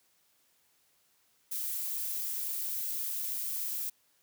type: noise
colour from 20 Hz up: violet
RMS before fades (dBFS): -35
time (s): 1.51-3.9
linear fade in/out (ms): 10
effects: white hiss -70 dBFS RMS until 4.22 s + high-pass 60 Hz 12 dB/octave